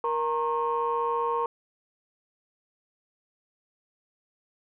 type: tone cluster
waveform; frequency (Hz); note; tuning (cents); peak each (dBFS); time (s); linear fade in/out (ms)
sine; 469.6 / 926 / 1081; A#4 / A#5 / C#6; +13 / -12 / -44; -28; 0.04-1.46; 2
effects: tanh soft clip ceiling -17 dBFS